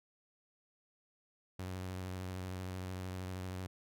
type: tone with vibrato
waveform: sawtooth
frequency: 92.5 Hz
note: F#2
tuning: in tune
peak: -36 dBFS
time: 1.59-3.67 s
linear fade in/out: 5 ms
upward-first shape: sine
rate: 13 Hz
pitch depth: 28 cents each way
effects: none